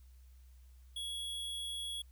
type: tone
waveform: square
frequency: 3344 Hz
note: G#7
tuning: 11 cents sharp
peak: -39 dBFS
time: 0.96-2.02 s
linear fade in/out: 5 ms
effects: added 63 Hz sine -55 dBFS peak until 2.11 s + white hiss -73 dBFS RMS until 2.11 s